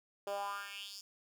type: tone with high-pass filter sweep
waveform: 10% pulse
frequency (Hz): 200.3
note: G3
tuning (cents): +38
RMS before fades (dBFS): -42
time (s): 0.27-1.01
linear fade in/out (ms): 2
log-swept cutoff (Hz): 490 to 5700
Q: 4.2
effects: none